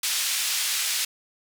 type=band-pass noise; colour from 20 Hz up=pink; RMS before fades=-26 dBFS; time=0.03-1.05 s; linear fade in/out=5 ms; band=2900 to 12000 Hz; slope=12 dB/octave; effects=none